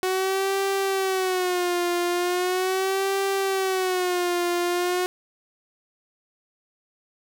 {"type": "tone with vibrato", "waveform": "sawtooth", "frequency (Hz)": 370, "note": "F#4", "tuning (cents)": 0, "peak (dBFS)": -18, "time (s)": [0.03, 5.06], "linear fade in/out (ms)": 0, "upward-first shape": "sine", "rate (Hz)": 0.39, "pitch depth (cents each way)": 97, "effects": []}